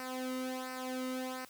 sawtooth tone with flanger, 256.8 Hz, C4, 32 cents flat, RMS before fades -39 dBFS, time 0-1.45 s, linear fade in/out 2 ms, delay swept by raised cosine 0.29 to 1.21 ms, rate 1.4 Hz, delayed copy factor -0.8, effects white hiss -58 dBFS RMS until 1.49 s

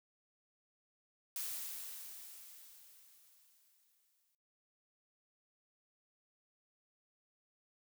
blue noise with exponential decay, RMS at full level -40 dBFS, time 1.36-4.35 s, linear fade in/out 1 ms, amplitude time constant 650 ms, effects noise-tail reverb RT60 0.6 s tail -22 dB re dry

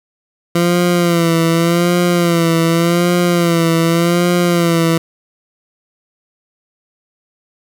20% pulse tone with vibrato, 170.5 Hz, F3, 41 cents flat, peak -6 dBFS, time 0.55-4.98 s, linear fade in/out 5 ms, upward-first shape sine, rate 0.86 Hz, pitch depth 57 cents each way, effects none

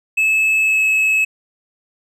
triangle tone with pitch glide, 2600 to 2584 Hz, E7 to E7, -24 to -35 cents, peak -11 dBFS, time 0.17-1.25 s, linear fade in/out 10 ms, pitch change -11 cents, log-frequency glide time 0.62-0.82 s, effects none

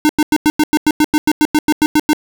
square tone bursts, 303.4 Hz, D#4, 44 cents flat, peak -9 dBFS, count 16, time 0.05-2.132 s, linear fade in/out 0 ms, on 42 ms, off 94 ms, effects none

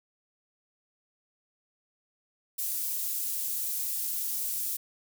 pink high-pass noise, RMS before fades -32 dBFS, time 2.58-4.77 s, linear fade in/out 10 ms, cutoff 12000 Hz, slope 12 dB/octave, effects none

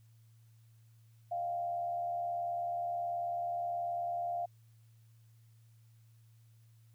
sine tone with frequency modulation, 697 Hz, F5, 4 cents flat, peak -33 dBFS, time 1.31-4.46 s, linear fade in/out 10 ms, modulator 78.6 Hz, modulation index 0.4, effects added 113 Hz sine -59 dBFS peak until 6.94 s + white hiss -75 dBFS RMS until 6.94 s

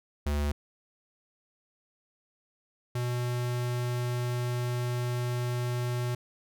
square tone pair in turn, 73 / 122.46 Hz, D2 / B2, -10 / -14 cents, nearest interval major sixth, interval 896 cents, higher second, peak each -27 / -29 dBFS, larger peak first, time 0.26-0.52 / 2.95-6.15 s, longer second, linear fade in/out 5 ms, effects none

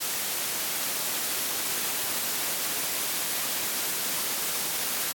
white noise, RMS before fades -29 dBFS, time 0-5.13 s, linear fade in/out 20 ms, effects high-pass 150 Hz 12 dB/octave + AAC 64 kbps

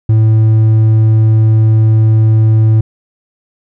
sine tone with hard clipping, 110 Hz, A2, in tune, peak -6 dBFS, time 0.09-2.81 s, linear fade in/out 5 ms, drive 3 dB, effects none

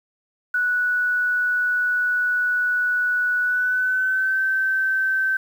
sine tone with pitch glide, 1475 to 1545.7 Hz, F#6 to G6, -6 to -25 cents, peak -18 dBFS, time 0.54-5.37 s, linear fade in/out 5 ms, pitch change +81 cents, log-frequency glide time 3.42-4.39 s, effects 8-bit

